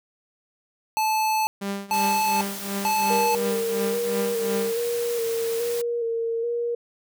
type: tone bursts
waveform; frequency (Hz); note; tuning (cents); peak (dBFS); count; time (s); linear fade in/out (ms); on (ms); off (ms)
square; 870; A5; -20; -21; 3; 0.97-3.35; 0; 500; 440
type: tone with tremolo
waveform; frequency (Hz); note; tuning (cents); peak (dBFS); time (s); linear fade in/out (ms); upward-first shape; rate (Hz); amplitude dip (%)
sawtooth; 198.8; G3; +25; -21; 1.61-4.72; 10; triangle; 2.8; 90
type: high-pass noise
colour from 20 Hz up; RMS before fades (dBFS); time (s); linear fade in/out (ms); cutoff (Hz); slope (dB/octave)
white; -35; 1.93-5.82; 10; 100; 96
type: tone with vibrato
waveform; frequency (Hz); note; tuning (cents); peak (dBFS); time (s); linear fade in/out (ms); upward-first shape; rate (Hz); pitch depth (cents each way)
sine; 466.2; A#4; 0; -23; 3.1-6.75; 5; square; 1.2; 26
effects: none